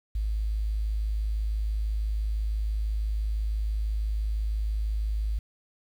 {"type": "tone", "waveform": "sine", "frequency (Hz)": 53, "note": "G#1", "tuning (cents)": 36, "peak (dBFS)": -25, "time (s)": [0.15, 5.39], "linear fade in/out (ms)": 5, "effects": ["9-bit"]}